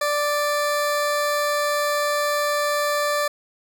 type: tone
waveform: 20% pulse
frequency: 587 Hz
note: D5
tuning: 1 cent flat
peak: -15 dBFS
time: 0.01-3.28 s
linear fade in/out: 5 ms
effects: none

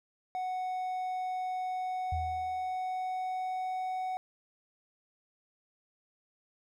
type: tone with pitch glide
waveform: triangle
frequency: 740 to 745.1 Hz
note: F#5 to F#5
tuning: 0 to +12 cents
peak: -30 dBFS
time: 0.35-4.17 s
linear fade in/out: 0 ms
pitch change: +12 cents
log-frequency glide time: 1.65-4.04 s
type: tone with exponential decay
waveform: sine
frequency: 81.3 Hz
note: E2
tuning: 23 cents flat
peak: -30 dBFS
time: 2.12-2.77 s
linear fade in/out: 5 ms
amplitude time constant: 140 ms
effects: none

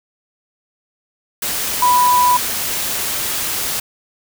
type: tone in noise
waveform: sine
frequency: 987.8 Hz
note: B5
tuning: in tune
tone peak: -10 dBFS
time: 1.82-2.37 s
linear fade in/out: 5 ms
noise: white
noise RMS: -21 dBFS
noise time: 1.42-3.8 s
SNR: +8 dB
effects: none

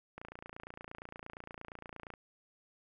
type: click train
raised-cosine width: 0.5 ms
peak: -30 dBFS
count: 57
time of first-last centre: 0.18-2.138 s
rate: 28.6 Hz
effects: none

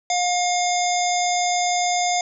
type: harmonic tone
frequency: 713 Hz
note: F5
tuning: 36 cents sharp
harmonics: 1 / 3 / 5 / 7 / 9 / 10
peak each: -20 / -28 / -30 / -31 / -28 / -30 dBFS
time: 0.1-2.21 s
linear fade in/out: 2 ms
effects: none

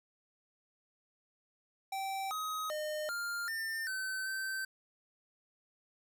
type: tone with pitch steps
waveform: square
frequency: 776 / 1263 / 610 / 1400 / 1801 / 1530 / 1548 Hz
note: G5 / D#6 / D#5 / F6 / A6 / G6 / G6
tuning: -18 / +26 / -34 / +4 / +40 / -42 / -22 cents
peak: -36 dBFS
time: 1.92-4.65 s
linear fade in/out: 5 ms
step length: 390 ms
effects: none

